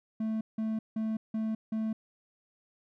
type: tone bursts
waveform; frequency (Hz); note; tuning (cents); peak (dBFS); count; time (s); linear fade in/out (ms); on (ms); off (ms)
triangle; 220; A3; 0; -27; 5; 0.2-1.93; 5; 210; 170
effects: none